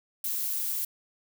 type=noise with amplitude modulation; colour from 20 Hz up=violet; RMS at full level=-29 dBFS; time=0.24-0.85 s; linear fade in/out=5 ms; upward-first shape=sine; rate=242 Hz; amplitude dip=35%; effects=none